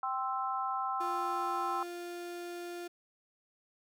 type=chord; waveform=sine; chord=C major; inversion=second; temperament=equal with one note detuned; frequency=780.4 / 1046.5 / 1318.5 Hz; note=G5 / C6 / E6; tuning=-8 / 0 / 0 cents; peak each=-36 dBFS; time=0.03-1.83 s; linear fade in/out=2 ms
type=tone; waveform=35% pulse; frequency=349.2 Hz; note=F4; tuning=in tune; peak=-38 dBFS; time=1-2.88 s; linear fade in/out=10 ms
effects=none